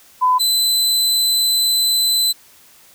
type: tone pair in turn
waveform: sine / sawtooth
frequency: 1007 / 4028 Hz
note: B5 / B7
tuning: +33 / +33 cents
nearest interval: 2 octaves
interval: 2400 cents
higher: second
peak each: -11 dBFS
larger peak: neither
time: 0.21-0.39 / 0.39-2.33 s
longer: second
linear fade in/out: 20 ms
effects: white hiss -48 dBFS RMS until 2.94 s